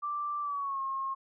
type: tone with pitch glide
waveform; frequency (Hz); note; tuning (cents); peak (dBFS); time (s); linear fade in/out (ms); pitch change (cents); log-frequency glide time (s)
sine; 1174.7 to 1077.2; D6 to C#6; 0 to -50; -31; 0.02-1.15; 20; -150; 0.41-0.81
effects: none